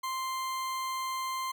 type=tone; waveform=40% pulse; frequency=1046.5 Hz; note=C6; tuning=in tune; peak=-31 dBFS; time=0.03-1.52 s; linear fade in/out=10 ms; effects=none